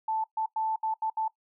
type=tone bursts at uneven times; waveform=sine; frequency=880 Hz; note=A5; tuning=in tune; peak=-26 dBFS; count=6; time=0.08-0.24 / 0.37-0.46 / 0.56-0.76 / 0.83-0.94 / 1.02-1.1 / 1.17-1.28 s; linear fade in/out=5 ms; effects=noise-tail reverb RT60 0.1 s tail -19 dB re dry